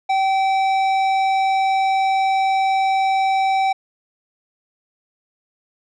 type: tone with tanh clipping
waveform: sine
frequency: 771 Hz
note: G5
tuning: 29 cents flat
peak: -17 dBFS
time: 0.09-3.73 s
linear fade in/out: 10 ms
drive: 12 dB
effects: none